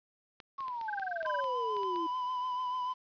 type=clicks; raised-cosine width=0.2 ms; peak=-30 dBFS; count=11; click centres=0.402 / 0.606 / 0.682 / 0.813 / 0.997 / 1.229 / 1.261 / 1.442 / 1.767 / 1.833 / 1.96 s
type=exponential sweep; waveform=sine; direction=down; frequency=1108.7 to 320 Hz; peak=-35 dBFS; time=0.58-2.07 s; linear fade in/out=10 ms
type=tone bursts; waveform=sine; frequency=1564 Hz; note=G6; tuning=4 cents flat; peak=-33 dBFS; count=12; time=0.88-1.406 s; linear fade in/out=5 ms; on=20 ms; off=26 ms
type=tone with vibrato; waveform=triangle; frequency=1003 Hz; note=B5; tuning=26 cents sharp; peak=-30 dBFS; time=1.25-2.94 s; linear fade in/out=20 ms; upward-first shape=triangle; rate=6.8 Hz; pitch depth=35 cents each way
effects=resampled to 11025 Hz + 10-bit